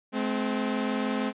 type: tone pair together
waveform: sawtooth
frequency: 213.4 / 259.8 Hz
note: G#3 / C4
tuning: +47 / -12 cents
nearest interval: minor third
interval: 341 cents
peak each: -25 / -25 dBFS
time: 0.12-1.33 s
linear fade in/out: 50 ms
effects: resampled to 8000 Hz